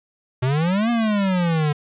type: exponential two-way sweep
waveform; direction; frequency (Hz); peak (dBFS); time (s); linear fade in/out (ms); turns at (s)
square; up then down; 123.1 to 240 to 145.1; -18; 0.42-1.73; 10; 0.9
effects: resampled to 8000 Hz + 8-bit